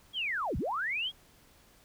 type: linear two-way sweep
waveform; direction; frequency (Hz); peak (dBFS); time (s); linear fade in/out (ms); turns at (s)
sine; down then up; 3376 to 33.28 to 3376; -30; 0.13-1.12; 50; 0.57
effects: pink hiss -61 dBFS RMS until 1.84 s